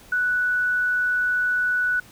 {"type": "tone", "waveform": "sine", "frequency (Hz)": 1480, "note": "F#6", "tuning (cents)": 0, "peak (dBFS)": -19, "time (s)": [0.12, 2], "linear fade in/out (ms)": 5, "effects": ["pink hiss -49 dBFS RMS until 2.11 s"]}